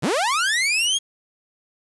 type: linear sweep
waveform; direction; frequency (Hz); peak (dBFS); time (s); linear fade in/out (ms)
sawtooth; up; 95.3 to 3322; -15; 0.02-0.99; 20
effects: resampled to 24000 Hz + 7-bit